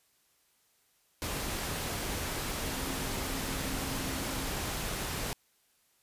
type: tone in noise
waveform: sine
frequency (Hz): 266.6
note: C4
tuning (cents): +33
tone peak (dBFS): -42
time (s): 2.65-4.49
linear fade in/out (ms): 0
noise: pink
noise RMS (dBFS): -35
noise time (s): 1.22-5.33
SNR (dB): -10
effects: white hiss -70 dBFS RMS until 6.02 s + resampled to 32000 Hz